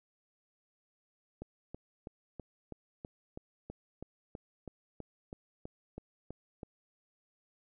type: click train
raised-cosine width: 2 ms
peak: -29 dBFS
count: 17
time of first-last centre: 1.42-6.632 s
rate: 3.07 Hz
effects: none